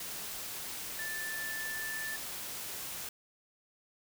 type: tone in noise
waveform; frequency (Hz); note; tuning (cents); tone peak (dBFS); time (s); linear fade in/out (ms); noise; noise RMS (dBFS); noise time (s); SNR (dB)
sine; 1760; A6; 0; -37; 0.99-2.16; 2; white; -41; 0-3.09; +1
effects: none